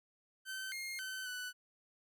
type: tone with pitch steps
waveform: sawtooth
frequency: 1538 / 2132 / 1528 / 1491 Hz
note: G6 / C7 / G6 / F#6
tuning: -33 / +32 / -45 / +13 cents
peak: -37 dBFS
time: 0.45-1.53 s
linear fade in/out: 50 ms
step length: 270 ms
effects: none